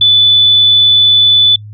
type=tone; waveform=sine; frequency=3484 Hz; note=A7; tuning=18 cents flat; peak=-4 dBFS; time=0.01-1.56 s; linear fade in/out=5 ms; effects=noise-tail reverb RT60 0.1 s tail -26 dB re dry + added 105 Hz sine -27 dBFS peak until 1.73 s